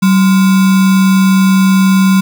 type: tone with sample-and-hold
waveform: sine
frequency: 190.5 Hz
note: G3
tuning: 49 cents flat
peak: -5 dBFS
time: 0.02-2.21 s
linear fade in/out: 10 ms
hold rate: 1225 Hz
effects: none